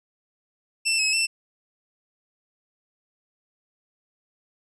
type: tone with pitch steps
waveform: 20% pulse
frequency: 2674 / 2569 / 2677 Hz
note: E7 / E7 / E7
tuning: +24 / -45 / +26 cents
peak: -15 dBFS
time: 0.85-1.27 s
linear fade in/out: 20 ms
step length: 140 ms
effects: resampled to 24000 Hz